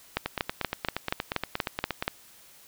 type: two click trains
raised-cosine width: 0.3 ms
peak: -9 / -12 dBFS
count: 9 / 16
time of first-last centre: 0.17-2.079 / 0.26-2.025 s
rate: 4.19 / 8.5 Hz
effects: white hiss -54 dBFS RMS until 2.67 s